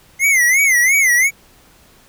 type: tone with vibrato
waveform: square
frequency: 2080 Hz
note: C7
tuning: 11 cents flat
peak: -11 dBFS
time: 0.19-1.31 s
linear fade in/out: 50 ms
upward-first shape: sine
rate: 2.9 Hz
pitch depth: 150 cents each way
effects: pink hiss -49 dBFS RMS until 2.08 s